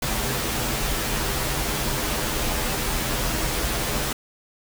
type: noise with comb filter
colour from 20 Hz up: pink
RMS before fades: -25 dBFS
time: 0.02-4.13 s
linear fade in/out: 5 ms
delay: 11 ms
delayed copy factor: -0.7
effects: none